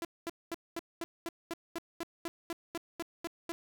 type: tone bursts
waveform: sawtooth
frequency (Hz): 336.7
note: E4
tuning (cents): +37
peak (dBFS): -31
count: 15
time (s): 0.02-3.52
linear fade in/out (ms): 0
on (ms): 28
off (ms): 220
effects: none